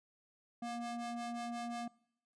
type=ring-modulated tone; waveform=square; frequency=237.9 Hz; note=A#3; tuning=35 cents sharp; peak=-37 dBFS; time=0.62-1.88 s; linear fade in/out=5 ms; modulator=473 Hz; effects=noise-tail reverb RT60 0.7 s tail -23 dB re dry + resampled to 22050 Hz